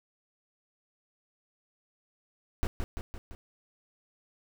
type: noise with echo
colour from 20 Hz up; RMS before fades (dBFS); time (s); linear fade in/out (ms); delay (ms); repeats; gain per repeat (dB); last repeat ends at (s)
brown; -27; 2.63-2.67; 0; 170; 4; -4; 3.35
effects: none